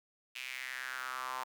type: tone with high-pass filter sweep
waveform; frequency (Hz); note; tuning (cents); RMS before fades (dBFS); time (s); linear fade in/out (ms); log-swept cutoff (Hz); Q
sawtooth; 128.9; C3; -26; -41; 0.35-1.44; 10; 2600 to 950; 4.4
effects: none